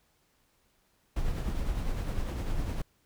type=noise with tremolo; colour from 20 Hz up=brown; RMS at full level=-29 dBFS; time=1.16-2.82 s; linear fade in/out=5 ms; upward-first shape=triangle; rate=9.9 Hz; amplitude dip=45%; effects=pink hiss -70 dBFS RMS until 3.05 s